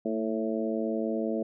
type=harmonic tone with a mistuned harmonic; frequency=110 Hz; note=A2; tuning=in tune; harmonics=2 / 3 / 4 / 5 / 6; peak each=-31 / -33 / -34 / -35 / -36 dBFS; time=0.05-1.43 s; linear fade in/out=5 ms; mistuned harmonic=2; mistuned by=+32 cents; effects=none